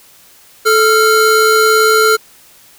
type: tone pair together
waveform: square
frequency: 435.7 / 1385 Hz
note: A4 / F6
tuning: -17 / -15 cents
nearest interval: octave + minor sixth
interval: 2002 cents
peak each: -11 dBFS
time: 0.65-2.17 s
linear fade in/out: 20 ms
effects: white hiss -44 dBFS RMS until 2.78 s